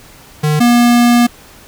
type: tone pair in turn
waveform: square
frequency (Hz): 151.4 / 239.7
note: D#3 / A#3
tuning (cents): -47 / +48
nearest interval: minor sixth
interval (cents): 795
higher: second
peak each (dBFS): -11 / -7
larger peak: second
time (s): 0.43-0.6 / 0.6-1.27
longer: second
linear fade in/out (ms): 10
effects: pink hiss -40 dBFS RMS until 1.67 s